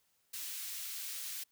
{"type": "high-pass noise", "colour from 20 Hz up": "white", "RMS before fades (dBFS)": -42, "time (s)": [0.33, 1.44], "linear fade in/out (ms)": 10, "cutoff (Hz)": 2200, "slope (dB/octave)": 12, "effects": ["white hiss -75 dBFS RMS until 1.51 s"]}